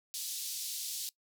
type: band-pass noise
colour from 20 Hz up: pink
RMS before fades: -39 dBFS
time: 0.14-1.09 s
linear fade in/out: 0 ms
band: 3900 to 16000 Hz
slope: 24 dB/octave
effects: noise-tail reverb RT60 0.1 s tail -21 dB re dry